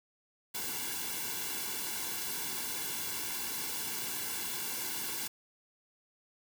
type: noise with comb filter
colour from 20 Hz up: white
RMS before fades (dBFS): -37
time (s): 0.54-5.28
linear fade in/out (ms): 10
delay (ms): 1.6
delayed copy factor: -0.8
effects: none